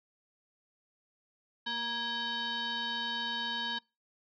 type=tone with frequency modulation; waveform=sine; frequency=2362 Hz; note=D7; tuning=9 cents sharp; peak=-32 dBFS; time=1.66-3.79 s; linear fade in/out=10 ms; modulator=710 Hz; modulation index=2.5; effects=noise-tail reverb RT60 0.3 s tail -26 dB re dry